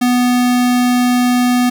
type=tone; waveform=square; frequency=246.9 Hz; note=B3; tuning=in tune; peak=-11 dBFS; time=0.01-1.7 s; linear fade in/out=10 ms; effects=none